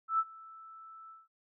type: tone with ADSR envelope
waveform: sine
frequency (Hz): 1318.5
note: E6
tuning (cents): 0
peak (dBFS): -24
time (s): 0.08-1.28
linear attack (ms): 110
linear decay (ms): 46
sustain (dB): -24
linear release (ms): 180
effects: none